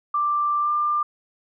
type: tone with pitch glide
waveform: sine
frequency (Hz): 1179 to 1193.4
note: D6 to D6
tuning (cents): +6 to +27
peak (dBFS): -19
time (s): 0.14-1.03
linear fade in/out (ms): 5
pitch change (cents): +21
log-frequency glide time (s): 0.61-0.7
effects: none